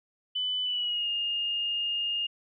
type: tone with pitch glide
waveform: sine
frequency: 3000 to 2833 Hz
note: F#7 to F7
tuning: +23 to +24 cents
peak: -27 dBFS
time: 0.35-2.27 s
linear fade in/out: 10 ms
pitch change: -99 cents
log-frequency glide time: 0.64-1.09 s
effects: none